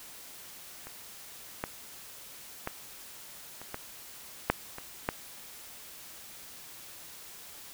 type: clicks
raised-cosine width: 0.5 ms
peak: -28 / -16 / -17 / -29 / -20 / -7 / -25 / -12 dBFS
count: 8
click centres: 0.87 / 1.639 / 2.674 / 3.616 / 3.744 / 4.5 / 4.784 / 5.089 s
effects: white hiss -48 dBFS RMS until 7.73 s